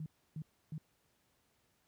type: tone bursts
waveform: sine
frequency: 155.56 Hz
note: D#3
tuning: in tune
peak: -39 dBFS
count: 3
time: 0-0.78 s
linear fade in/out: 2 ms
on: 60 ms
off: 300 ms
effects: pink hiss -75 dBFS RMS until 1.87 s + high-pass 60 Hz 12 dB/octave